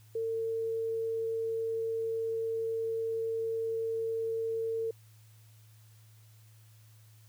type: tone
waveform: sine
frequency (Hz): 451.8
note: A4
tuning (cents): +46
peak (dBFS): -30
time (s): 0.15-4.91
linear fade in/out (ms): 5
effects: added 109 Hz sine -55 dBFS peak until 7.28 s + white hiss -65 dBFS RMS until 7.28 s